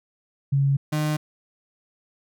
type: tone pair in turn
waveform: sine / 35% pulse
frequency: 138.59 / 152.28 Hz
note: C#3 / D#3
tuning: 0 / -37 cents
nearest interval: major second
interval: 163 cents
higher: second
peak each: -17 / -20 dBFS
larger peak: first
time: 0.52-0.77 / 0.92-1.17 s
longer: neither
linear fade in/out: 10 ms
effects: none